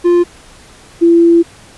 triangle / sine tone pair in turn, 349.2 / 338.1 Hz, F4 / E4, 0 / +44 cents, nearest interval minor second, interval 56 cents, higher first, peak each -4 / -4 dBFS, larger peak neither, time 0.04-0.24 / 1.01-1.43 s, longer second, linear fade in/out 20 ms, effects pink hiss -40 dBFS RMS until 1.77 s + resampled to 24000 Hz

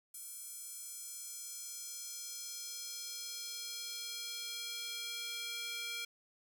square tone with high-pass filter sweep, 468.1 Hz, A#4, 7 cents sharp, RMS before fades -44 dBFS, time 0.14-6.05 s, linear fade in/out 5 ms, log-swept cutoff 9400 to 2600 Hz, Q 1.6, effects none

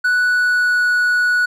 triangle tone with pitch glide, 1480 to 1468.9 Hz, F#6 to F#6, 0 to -13 cents, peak -11 dBFS, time 0.04-1.46 s, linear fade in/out 10 ms, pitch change -13 cents, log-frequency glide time 0.23-0.88 s, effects none

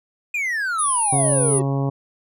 triangle exponential sweep, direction down, 2489 to 370 Hz, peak -19 dBFS, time 0.34-1.62 s, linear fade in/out 5 ms
sine tone, 9750 Hz, D#9, 36 cents flat, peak -19 dBFS, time 0.78-1.6 s, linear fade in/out 20 ms
harmonic tone, 137.7 Hz, C#3, 11 cents flat, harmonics 1 / 2 / 3 / 4 / 5 / 6 / 7 / 8, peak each -20 / -26 / -30 / -32 / -34 / -36 / -37 / -38 dBFS, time 1.12-1.9 s, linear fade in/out 10 ms
effects none

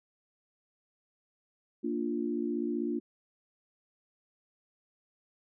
sine chord, Bb major, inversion none, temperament equal, 233.1 / 293.7 / 349.2 Hz, Bb3 / D4 / F4, 0 / 0 / 0 cents, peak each -34 dBFS, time 1.83-3 s, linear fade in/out 20 ms, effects none

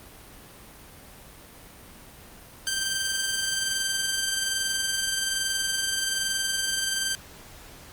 10% pulse tone with amplitude modulation, 1568 Hz, G6, in tune, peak -15 dBFS, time 2.67-7.15 s, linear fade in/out 0 ms, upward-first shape sine, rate 21.2 Hz, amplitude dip 35%, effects pink hiss -47 dBFS RMS until 7.92 s + Opus 32 kbps

